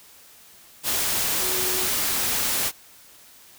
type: tone in noise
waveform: sine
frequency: 369.1 Hz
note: F#4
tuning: 4 cents flat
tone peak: -32 dBFS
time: 1.39-1.89 s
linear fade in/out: 50 ms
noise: white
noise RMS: -24 dBFS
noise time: 0.83-2.72 s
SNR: -11 dB
effects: white hiss -50 dBFS RMS until 3.58 s